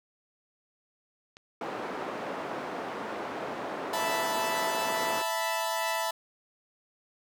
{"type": "click", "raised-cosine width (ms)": 0.2, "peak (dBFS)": -30, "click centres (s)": 1.369}
{"type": "band-pass noise", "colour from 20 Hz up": "white", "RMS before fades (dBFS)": -36, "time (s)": [1.61, 5.22], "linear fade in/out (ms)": 2, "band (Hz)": [250, 930], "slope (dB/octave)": 12}
{"type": "chord", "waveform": "sawtooth", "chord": "E suspended fourth", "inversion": "none", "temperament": "equal", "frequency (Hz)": [659.3, 880, 987.8], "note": ["E5", "A5", "B5"], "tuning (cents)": [0, 0, 0], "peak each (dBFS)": -29, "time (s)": [3.93, 6.11], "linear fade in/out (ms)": 5}
{"effects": []}